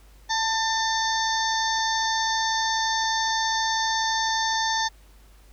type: harmonic tone with a mistuned harmonic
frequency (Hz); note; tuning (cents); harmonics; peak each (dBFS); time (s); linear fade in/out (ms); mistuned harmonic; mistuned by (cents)
896; A5; +31; 1 / 2 / 4 / 5 / 6 / 7; -25 / -28 / -31 / -32 / -33 / -33; 0.29-4.89; 20; 1; -17
effects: added 50 Hz sine -49 dBFS peak until 5.52 s + pink hiss -58 dBFS RMS until 5.52 s